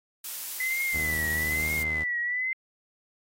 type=noise; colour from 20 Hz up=blue; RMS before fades=-35 dBFS; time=0.24-1.83 s; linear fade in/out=5 ms
type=tone with vibrato; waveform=sine; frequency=2020 Hz; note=B6; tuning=39 cents sharp; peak=-26 dBFS; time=0.6-2.53 s; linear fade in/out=2 ms; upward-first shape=triangle; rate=1.1 Hz; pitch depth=110 cents each way
type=tone; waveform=sawtooth; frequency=78.2 Hz; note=D#2; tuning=9 cents sharp; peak=-31 dBFS; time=0.94-2.04 s; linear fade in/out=10 ms
effects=AAC 48 kbps